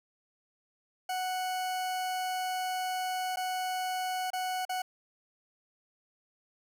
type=tone with dropouts; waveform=40% pulse; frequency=740 Hz; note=F#5; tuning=in tune; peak=-30 dBFS; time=1.09-4.82 s; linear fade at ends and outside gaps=5 ms; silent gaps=3.36-3.37 / 4.304-4.332 / 4.652-4.693 s; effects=none